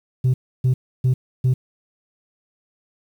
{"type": "tone bursts", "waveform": "sine", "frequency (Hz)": 128.2, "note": "C3", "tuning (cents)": -35, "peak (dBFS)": -11, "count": 4, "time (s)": [0.24, 1.54], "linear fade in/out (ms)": 10, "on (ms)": 100, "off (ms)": 300, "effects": ["tanh soft clip ceiling -13 dBFS", "8-bit"]}